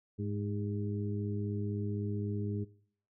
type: harmonic tone with a mistuned harmonic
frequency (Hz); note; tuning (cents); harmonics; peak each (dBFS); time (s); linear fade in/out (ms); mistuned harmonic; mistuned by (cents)
103.83; G#2; 0; 1 / 2 / 3 / 4; -35 / -38 / -43 / -43; 0.18-2.65; 20; 4; -35
effects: noise-tail reverb RT60 0.6 s tail -21 dB re dry